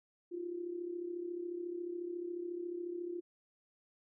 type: tone with amplitude modulation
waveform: sine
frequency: 349.2 Hz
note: F4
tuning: in tune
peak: -35 dBFS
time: 0.31-3.21 s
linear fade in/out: 20 ms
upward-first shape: sine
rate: 34.1 Hz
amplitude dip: 65%
effects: none